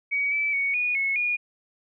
sine tone with pitch steps, 2259 / 2310 / 2230 / 2458 / 2190 / 2441 Hz, C#7 / D7 / C#7 / D#7 / C#7 / D#7, +32 / -29 / +10 / -22 / -22 / -34 cents, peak -22 dBFS, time 0.11-1.37 s, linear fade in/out 20 ms, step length 210 ms, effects none

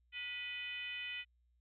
sine tone with frequency modulation, 2489 Hz, D#7, in tune, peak -40 dBFS, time 0.12-1.25 s, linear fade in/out 50 ms, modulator 522 Hz, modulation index 1.2, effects added 60 Hz sine -70 dBFS peak until 1.6 s

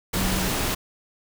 sine tone in noise, 188.4 Hz, F#3, 32 cents sharp, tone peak -27 dBFS, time 0.16-0.48 s, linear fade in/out 10 ms, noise pink, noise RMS -25 dBFS, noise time 0.13-0.75 s, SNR -5 dB, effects none

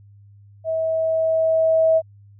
sine tone with level ramp, 645 Hz, E5, 38 cents flat, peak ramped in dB -20 to -12 dBFS, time 0.64-2.02 s, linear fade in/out 50 ms, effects added 101 Hz sine -45 dBFS peak until 2.39 s

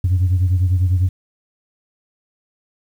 sine beating tone pair, 90.3 / 100.3 Hz, F#2 / G2, -42 / +40 cents, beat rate 10 Hz, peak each -12 / -19 dBFS, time 0.04-1.09 s, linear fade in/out 5 ms, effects tanh soft clip ceiling -10 dBFS + 8-bit

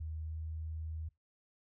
sine tone with pitch glide, 78.8 to 79.44 Hz, D#2 to D#2, +23 to +37 cents, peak -38 dBFS, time 0-1.09 s, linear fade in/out 10 ms, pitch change +14 cents, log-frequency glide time 0.25-0.35 s, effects noise-tail reverb RT60 0.2 s tail -23 dB re dry

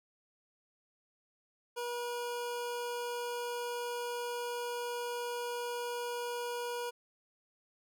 25% pulse tone, 481.4 Hz, B4, 44 cents flat, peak -32 dBFS, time 1.76-6.91 s, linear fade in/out 20 ms, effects none

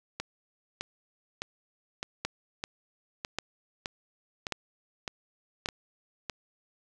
two click trains, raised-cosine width 0.2 ms, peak -13 / -16 dBFS, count 4 / 11, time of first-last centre 2.25-5.659 / 0.2-6.298 s, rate 0.88 / 1.64 Hz, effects none

